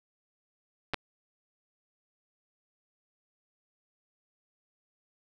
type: clicks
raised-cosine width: 0.3 ms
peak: -14 dBFS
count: 2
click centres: 0.936 / 0.943 s
effects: none